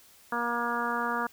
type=harmonic tone; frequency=237.5 Hz; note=A#3; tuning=33 cents sharp; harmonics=1 / 2 / 3 / 4 / 5 / 6 / 7; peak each=-36 / -37 / -37 / -33 / -33 / -34 / -37 dBFS; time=0.32-1.27 s; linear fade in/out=5 ms; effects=white hiss -57 dBFS RMS until 1.32 s